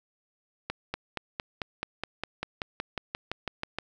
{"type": "accelerating click train", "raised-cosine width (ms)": 0.3, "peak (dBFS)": -15, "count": 17, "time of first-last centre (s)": [0.7, 3.786], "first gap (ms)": 240, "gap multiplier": 0.97, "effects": []}